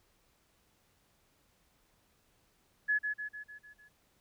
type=tone with echo; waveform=sine; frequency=1700 Hz; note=G#6; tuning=40 cents sharp; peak=-26 dBFS; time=2.88-2.99 s; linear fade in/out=20 ms; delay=150 ms; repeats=6; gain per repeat=-5 dB; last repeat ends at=3.89 s; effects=pink hiss -71 dBFS RMS until 4.2 s